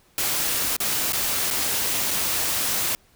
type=noise with dropouts; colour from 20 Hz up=white; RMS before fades=-24 dBFS; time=0.18-2.95 s; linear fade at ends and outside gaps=0 ms; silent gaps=0.765-0.803 / 1.122-1.132 / 1.503-1.51 / 2.108-2.112 s; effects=pink hiss -59 dBFS RMS until 3.15 s